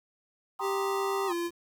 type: chord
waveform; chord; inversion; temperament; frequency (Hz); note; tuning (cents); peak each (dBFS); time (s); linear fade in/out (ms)
sine; C minor seventh; second; equal; 784 / 932.3 / 1046.5 / 1244.5; G5 / Bb5 / C6 / Eb6; 0 / 0 / 0 / 0; -37; 0.59-1.33; 10
type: tone with pitch glide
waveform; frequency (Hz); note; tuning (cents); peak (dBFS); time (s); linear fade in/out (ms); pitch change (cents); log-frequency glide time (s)
square; 392 to 343.2; G4 to F4; 0 to -30; -30; 0.6-1.51; 50; -230; 1.27-1.32
effects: 9-bit